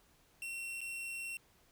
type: tone with dropouts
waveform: 45% pulse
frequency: 2721 Hz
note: F7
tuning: 46 cents flat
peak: -40 dBFS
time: 0.42-1.37 s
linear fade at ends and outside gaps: 1 ms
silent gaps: 0.807-0.814 s
effects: pink hiss -68 dBFS RMS until 1.71 s